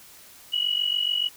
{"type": "tone pair together", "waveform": "sine", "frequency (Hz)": [2899, 2946], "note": ["F#7", "F#7"], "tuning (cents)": [-36, -8], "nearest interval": "unison", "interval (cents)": 28, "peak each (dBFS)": -25, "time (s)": [0.52, 1.29], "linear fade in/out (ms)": 20, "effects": ["white hiss -49 dBFS RMS until 1.36 s"]}